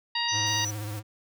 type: harmonic tone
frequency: 942 Hz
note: A#5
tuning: 18 cents sharp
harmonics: 1 / 2 / 3 / 4 / 5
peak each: -32 / -32 / -32 / -32 / -32 dBFS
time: 0.15-0.65 s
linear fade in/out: 5 ms
type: tone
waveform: sine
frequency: 5920 Hz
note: F#8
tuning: in tune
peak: -30 dBFS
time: 0.28-0.71 s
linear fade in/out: 10 ms
type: tone with vibrato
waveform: square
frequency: 105.4 Hz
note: G#2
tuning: 26 cents sharp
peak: -33 dBFS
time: 0.31-1.03 s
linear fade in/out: 50 ms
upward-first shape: sine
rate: 16 Hz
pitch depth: 60 cents each way
type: noise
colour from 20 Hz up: white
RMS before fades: -46 dBFS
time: 0.46-1 s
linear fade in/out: 10 ms
effects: none